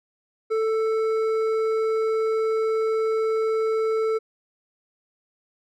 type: tone with hard clipping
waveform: triangle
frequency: 441.8 Hz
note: A4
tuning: 7 cents sharp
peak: -22 dBFS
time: 0.5-4.19 s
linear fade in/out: 20 ms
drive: 11 dB
effects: none